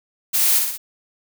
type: noise with echo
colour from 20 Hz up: blue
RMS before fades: -18 dBFS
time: 0.33-0.6 s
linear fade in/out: 20 ms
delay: 60 ms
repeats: 3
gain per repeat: -4 dB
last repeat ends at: 0.78 s
effects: none